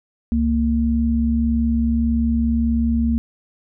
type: tone pair together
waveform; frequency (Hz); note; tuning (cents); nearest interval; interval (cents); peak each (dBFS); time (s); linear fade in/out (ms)
sine; 68.5 / 230.4; C#2 / A#3; -20 / -20; octave + major sixth; 2100; -20 / -17; 0.32-3.18; 0
effects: none